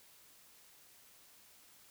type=silence; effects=white hiss -62 dBFS RMS until 1.9 s